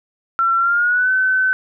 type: tone with pitch glide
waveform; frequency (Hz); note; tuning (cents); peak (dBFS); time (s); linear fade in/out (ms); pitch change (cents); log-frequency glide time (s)
sine; 1355 to 1520.9; E6 to F#6; +47 to +47; -13; 0.39-1.53; 0; +200; 0.58-1.11
effects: none